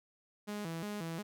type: tone with vibrato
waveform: sawtooth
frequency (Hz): 185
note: F#3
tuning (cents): 0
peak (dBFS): -34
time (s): 0.47-1.23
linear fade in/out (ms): 20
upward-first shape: square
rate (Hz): 2.8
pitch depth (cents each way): 200
effects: none